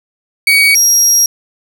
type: tone pair in turn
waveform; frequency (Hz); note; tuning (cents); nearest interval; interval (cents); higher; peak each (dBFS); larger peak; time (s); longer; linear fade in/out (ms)
35% pulse; 2254 / 5644; C#7 / F8; +28 / +17; octave + major third; 1589; second; -4; neither; 0.47-0.75 / 0.75-1.26; second; 2
effects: none